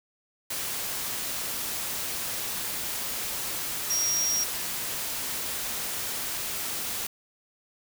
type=tone in noise; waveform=sine; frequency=5640 Hz; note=F8; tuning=16 cents sharp; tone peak=-24 dBFS; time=3.9-4.44 s; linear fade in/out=5 ms; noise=white; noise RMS=-32 dBFS; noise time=0.5-7.07 s; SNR=+5 dB; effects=none